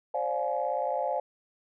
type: chord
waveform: sine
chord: D half-diminished seventh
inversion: third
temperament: just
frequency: 528.6 / 587.3 / 704.8 / 845.8 Hz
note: C5 / D5 / F5 / Ab5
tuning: +18 / 0 / +16 / +31 cents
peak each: -32 dBFS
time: 0.14-1.2 s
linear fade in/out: 5 ms
effects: tanh soft clip ceiling -16 dBFS